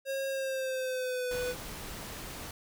square tone with pitch glide, 541 to 496.1 Hz, C#5 to B4, -42 to +8 cents, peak -32 dBFS, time 0.05-1.55 s, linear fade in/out 50 ms, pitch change -150 cents, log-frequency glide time 0.29-1.33 s
pink noise, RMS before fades -42 dBFS, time 1.31-2.51 s, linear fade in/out 2 ms
effects none

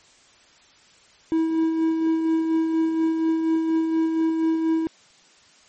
triangle tone with tremolo, 323.4 Hz, E4, 33 cents flat, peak -15 dBFS, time 1.32-4.87 s, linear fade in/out 0 ms, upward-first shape sine, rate 4.2 Hz, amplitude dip 40%, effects white hiss -54 dBFS RMS until 5.68 s + MP3 32 kbps

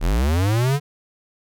square linear sweep, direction up, 34.65 to 147.8 Hz, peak -17 dBFS, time 0-0.8 s, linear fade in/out 50 ms, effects none

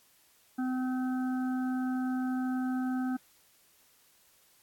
harmonic tone, 256 Hz, C4, 38 cents flat, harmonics 1 / 3 / 5 / 6, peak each -29 / -41 / -47 / -45 dBFS, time 0.58-3.17 s, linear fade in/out 10 ms, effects white hiss -64 dBFS RMS until 4.62 s + AAC 64 kbps

